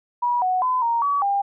sine tone with pitch steps, 968 / 739 / 1013 / 932 / 1137 / 800 Hz, B5 / F#5 / B5 / A#5 / C#6 / G5, -35 / -2 / +44 / -1 / +44 / +35 cents, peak -18 dBFS, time 0.22-1.42 s, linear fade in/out 10 ms, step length 200 ms, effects none

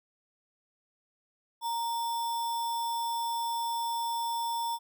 sine tone with sample-and-hold, 930 Hz, A#5, 4 cents flat, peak -29 dBFS, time 1.61-4.79 s, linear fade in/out 50 ms, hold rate 4410 Hz, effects none

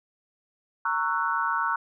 sine chord, F# dominant seventh, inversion first, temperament just, 925 / 1110 / 1332 / 1480 Hz, A#5 / C#6 / E6 / F#6, -14 / +2 / +18 / 0 cents, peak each -29 dBFS, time 0.85-1.76 s, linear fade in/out 5 ms, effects none

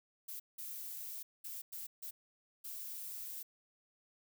violet noise bursts at uneven times, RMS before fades -45 dBFS, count 6, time 0.28-0.4 / 0.58-1.23 / 1.44-1.62 / 1.72-1.87 / 2.02-2.11 / 2.64-3.43 s, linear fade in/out 10 ms, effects none

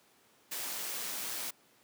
white noise with amplitude modulation, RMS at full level -37 dBFS, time 0.51-1.51 s, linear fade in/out 10 ms, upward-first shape sine, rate 121 Hz, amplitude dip 25%, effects pink hiss -65 dBFS RMS until 1.83 s + high-pass 200 Hz 12 dB/octave

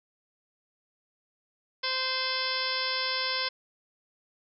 harmonic tone with a mistuned harmonic, 519 Hz, C5, 14 cents flat, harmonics 1 / 2 / 3 / 4 / 5 / 6 / 7 / 8 / 9 / 10, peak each -39 / -36 / -37 / -36 / -39 / -39 / -37 / -37 / -36 / -34 dBFS, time 1.83-3.49 s, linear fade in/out 10 ms, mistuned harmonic 7, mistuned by -81 cents, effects none

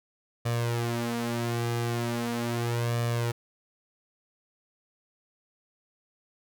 sawtooth tone with flanger, 118.1 Hz, A#2, 23 cents sharp, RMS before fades -29 dBFS, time 0.45-3.32 s, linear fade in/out 10 ms, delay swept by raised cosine 1.7 to 6 ms, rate 0.39 Hz, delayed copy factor +0.7, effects none

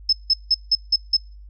sine tone bursts, 5210 Hz, E8, 21 cents flat, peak -13 dBFS, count 6, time 0.09-1.168 s, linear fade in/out 5 ms, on 38 ms, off 170 ms, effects noise-tail reverb RT60 0.4 s tail -26 dB re dry + added 50 Hz sine -39 dBFS peak until 1.49 s

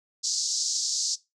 pink band-pass noise, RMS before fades -28 dBFS, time 0.23-1.16 s, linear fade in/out 20 ms, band 4500 to 7200 Hz, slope 48 dB/octave, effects noise-tail reverb RT60 0.2 s tail -18 dB re dry

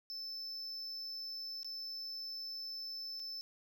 triangle tone with dropouts, 5274 Hz, E8, in tune, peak -40 dBFS, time 0.1-3.41 s, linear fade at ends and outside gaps 0 ms, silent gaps 1.631-1.646 / 3.195-3.199 s, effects none

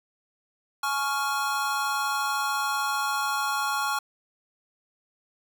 square chord, Db major, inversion second, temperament equal with one note detuned, 842.2 / 1108.7 / 1396.9 Hz, Ab5 / Db6 / F6, +24 / 0 / 0 cents, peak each -31 / -30 / -30 dBFS, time 0.83-3.99 s, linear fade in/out 5 ms, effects none

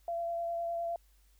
sine tone with vibrato, 680 Hz, F5, 46 cents flat, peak -32 dBFS, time 0.08-0.96 s, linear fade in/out 2 ms, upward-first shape sine, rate 9.8 Hz, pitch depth 14 cents each way, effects added 50 Hz sine -62 dBFS peak until 1.39 s + white hiss -71 dBFS RMS until 1.39 s

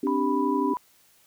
sine chord, C suspended second, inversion none, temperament equal, 261.6 / 293.7 / 392 Hz, C4 / D4 / G4, 0 / 0 / 0 cents, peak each -27 / -26 / -28 dBFS, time 0.03-0.74 s, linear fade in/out 5 ms
sine tone, 987.8 Hz, B5, in tune, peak -27 dBFS, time 0.07-0.77 s, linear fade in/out 0 ms
effects white hiss -60 dBFS RMS until 1.26 s

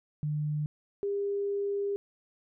sine tone pair in turn, 150 / 402.1 Hz, D3 / G4, +37 / +44 cents, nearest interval octave + perfect fourth, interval 1707 cents, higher second, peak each -28 dBFS, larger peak neither, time 0.23-0.66 / 1.03-1.96 s, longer second, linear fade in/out 0 ms, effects none

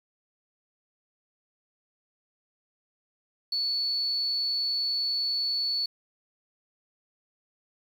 triangle tone, 4435 Hz, C#8, in tune, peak -22 dBFS, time 3.52-5.86 s, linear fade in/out 5 ms, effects tanh soft clip ceiling -24 dBFS + 9-bit

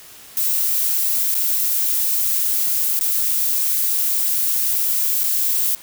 violet noise with dropouts, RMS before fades -19 dBFS, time 0.37-5.75 s, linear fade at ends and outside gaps 0 ms, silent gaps 1.344-1.351 / 2.991-3.01 / 5.234-5.24 s, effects white hiss -42 dBFS RMS until 5.82 s

